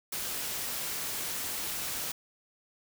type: noise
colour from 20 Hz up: white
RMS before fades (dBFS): -35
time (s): 0.12-2.12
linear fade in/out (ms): 5
effects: none